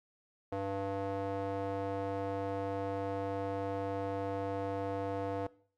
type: tone with band-pass filter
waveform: square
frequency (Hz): 98.3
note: G2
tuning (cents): +5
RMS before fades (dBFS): -36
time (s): 0.52-5.47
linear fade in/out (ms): 5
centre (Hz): 580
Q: 1.7
effects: noise-tail reverb RT60 0.5 s tail -20 dB re dry + MP3 96 kbps